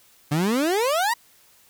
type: exponential sweep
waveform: 30% pulse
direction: up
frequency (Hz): 140.7 to 987.8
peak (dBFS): -17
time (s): 0.31-1.14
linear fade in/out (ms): 10
effects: white hiss -56 dBFS RMS until 1.69 s